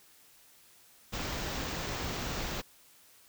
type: band-stop noise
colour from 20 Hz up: pink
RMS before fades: -36 dBFS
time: 1.12-2.62 s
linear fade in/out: 20 ms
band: 7300 to 15000 Hz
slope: 48 dB/octave
effects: white hiss -60 dBFS RMS until 3.28 s